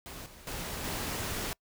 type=noise with level steps; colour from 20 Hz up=pink; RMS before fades=-44 / -52 / -38 / -35 dBFS; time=0.06-1.53 s; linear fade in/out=0 ms; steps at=0.26 / 0.47 / 0.84 s; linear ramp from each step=2 ms; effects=noise-tail reverb RT60 0.1 s tail -26 dB re dry